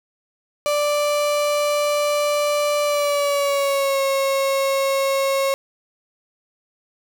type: tone with pitch glide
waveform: 35% pulse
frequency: 587.3 to 544.8 Hz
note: D5 to C#5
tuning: 0 to -30 cents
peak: -16 dBFS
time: 0.66-5.54 s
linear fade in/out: 0 ms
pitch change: -130 cents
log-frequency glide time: 2.84-4.01 s
effects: none